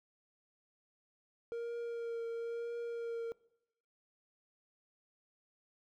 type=tone with vibrato; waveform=triangle; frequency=466.2 Hz; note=A#4; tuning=in tune; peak=-35 dBFS; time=1.52-3.32 s; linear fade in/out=0 ms; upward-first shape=triangle; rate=1 Hz; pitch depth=19 cents each way; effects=noise-tail reverb RT60 0.8 s tail -21 dB re dry